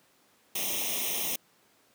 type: noise with comb filter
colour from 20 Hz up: white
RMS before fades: -31 dBFS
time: 0.55-1.36 s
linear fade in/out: 5 ms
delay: 0.33 ms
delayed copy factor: +0.95
effects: pink hiss -64 dBFS RMS until 1.94 s + high-pass 200 Hz 12 dB/octave